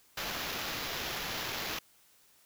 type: noise with sample-and-hold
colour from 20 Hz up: blue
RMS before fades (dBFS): -37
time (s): 0.17-1.79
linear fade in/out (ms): 5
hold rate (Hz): 8820
effects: white hiss -64 dBFS RMS until 2.45 s